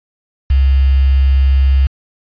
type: tone with quantisation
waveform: sine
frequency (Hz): 67.4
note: C#2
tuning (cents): -48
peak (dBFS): -7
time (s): 0.5-1.87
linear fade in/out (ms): 5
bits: 5
effects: resampled to 11025 Hz